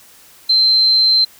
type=tone; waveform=sine; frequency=4112 Hz; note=C8; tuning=31 cents flat; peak=-9 dBFS; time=0.49-1.25 s; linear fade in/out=10 ms; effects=white hiss -45 dBFS RMS until 1.39 s